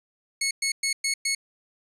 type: tone bursts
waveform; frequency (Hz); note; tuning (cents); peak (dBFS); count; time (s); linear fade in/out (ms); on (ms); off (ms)
15% pulse; 2192; C#7; -20; -17; 5; 0.41-1.35; 5; 100; 110
effects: resampled to 32000 Hz